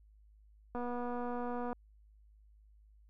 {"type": "click train", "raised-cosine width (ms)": 1, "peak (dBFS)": -27, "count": 239, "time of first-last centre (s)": [0.75, 1.729], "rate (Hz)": 243, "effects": ["added 52 Hz sine -59 dBFS peak until 3.09 s"]}